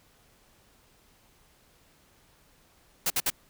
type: noise bursts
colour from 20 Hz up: white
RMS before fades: -26 dBFS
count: 3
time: 3.06-3.302 s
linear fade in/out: 5 ms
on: 42 ms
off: 58 ms
effects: pink hiss -62 dBFS RMS until 3.49 s